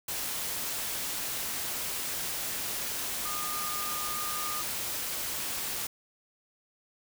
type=tone in noise; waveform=sine; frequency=1218 Hz; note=D#6; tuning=37 cents flat; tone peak=-36 dBFS; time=3.25-4.62 s; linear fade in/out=5 ms; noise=white; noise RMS=-34 dBFS; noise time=0.08-5.87 s; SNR=-5 dB; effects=none